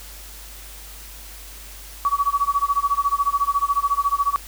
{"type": "tone with tremolo", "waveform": "sine", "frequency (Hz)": 1136, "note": "C#6", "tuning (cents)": 42, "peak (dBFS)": -14, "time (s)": [2.05, 4.36], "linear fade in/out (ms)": 0, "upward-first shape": "sine", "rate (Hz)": 14, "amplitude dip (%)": 95, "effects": ["added 50 Hz sine -40 dBFS peak until 4.47 s", "white hiss -41 dBFS RMS until 4.47 s"]}